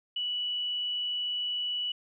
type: tone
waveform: sine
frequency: 2951 Hz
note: F#7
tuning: 5 cents flat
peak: -29 dBFS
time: 0.16-1.92 s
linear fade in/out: 5 ms
effects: none